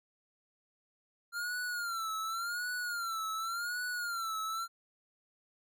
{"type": "tone with vibrato", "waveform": "square", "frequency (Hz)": 1386, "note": "F6", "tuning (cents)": -14, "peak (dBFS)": -35, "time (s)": [1.32, 4.68], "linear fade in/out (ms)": 50, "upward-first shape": "sine", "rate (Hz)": 0.89, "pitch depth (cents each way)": 110, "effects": []}